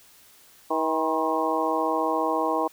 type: harmonic tone with a mistuned harmonic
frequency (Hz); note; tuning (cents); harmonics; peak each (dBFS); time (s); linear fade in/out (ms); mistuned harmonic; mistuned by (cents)
160; D#3; +49; 2 / 3 / 4 / 5 / 6 / 7; -29 / -29 / -29 / -29 / -29 / -29; 0.7-2.68; 10; 7; -72
effects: white hiss -54 dBFS RMS until 2.72 s